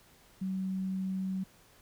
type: tone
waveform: sine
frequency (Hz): 189.2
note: F#3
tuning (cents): +39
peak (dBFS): -31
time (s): 0.41-1.44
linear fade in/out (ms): 10
effects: pink hiss -61 dBFS RMS until 1.81 s